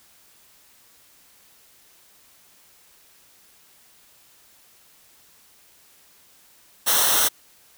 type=noise with comb filter; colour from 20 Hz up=white; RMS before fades=-19 dBFS; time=6.86-7.29 s; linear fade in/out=20 ms; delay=0.42 ms; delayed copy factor=-0.7; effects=white hiss -55 dBFS RMS until 7.77 s